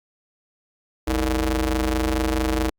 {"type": "ring-modulated tone", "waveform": "sawtooth", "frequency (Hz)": 132.2, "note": "C3", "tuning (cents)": 18, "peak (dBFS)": -13, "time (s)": [1.07, 2.7], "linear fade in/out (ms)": 10, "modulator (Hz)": 186, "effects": ["Opus 48 kbps"]}